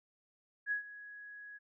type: tone with ADSR envelope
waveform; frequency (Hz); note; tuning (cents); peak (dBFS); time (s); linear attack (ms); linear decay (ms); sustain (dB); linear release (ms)
sine; 1670; G#6; +9; -30; 0.66-1.59; 54; 110; -17; 27
effects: none